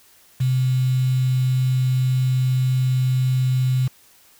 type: tone with quantisation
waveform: sine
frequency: 128.7 Hz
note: C3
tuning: 28 cents flat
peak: -16 dBFS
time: 0.4-3.88 s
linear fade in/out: 10 ms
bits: 6
effects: white hiss -53 dBFS RMS until 4.39 s